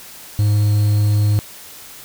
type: tone with quantisation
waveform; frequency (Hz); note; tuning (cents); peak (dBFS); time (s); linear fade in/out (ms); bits
triangle; 104.3; G#2; +8; -10; 0.39-1.39; 0; 6
effects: white hiss -38 dBFS RMS until 2.04 s